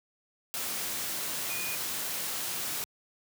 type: tone in noise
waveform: sine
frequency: 2460 Hz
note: D#7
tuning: 20 cents flat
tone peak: -37 dBFS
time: 1.5-1.75 s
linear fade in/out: 0 ms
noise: white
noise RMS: -34 dBFS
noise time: 0.54-2.84 s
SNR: -6 dB
effects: high-pass 100 Hz 12 dB/octave